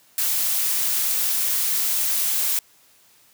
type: noise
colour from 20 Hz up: blue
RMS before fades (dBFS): -22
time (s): 0.18-2.59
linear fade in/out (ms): 2
effects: white hiss -56 dBFS RMS until 3.33 s + high-pass 60 Hz 12 dB/octave